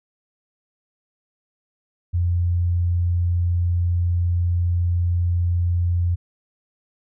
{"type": "tone", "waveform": "sine", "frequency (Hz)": 87.31, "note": "F2", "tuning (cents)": 0, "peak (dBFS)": -17, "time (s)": [2.13, 6.16], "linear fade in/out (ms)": 20, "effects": []}